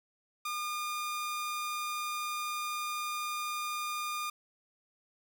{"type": "tone", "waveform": "sawtooth", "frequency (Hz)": 1212, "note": "D#6", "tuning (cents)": -46, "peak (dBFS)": -30, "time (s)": [0.45, 4.3], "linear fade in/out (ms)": 5, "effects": []}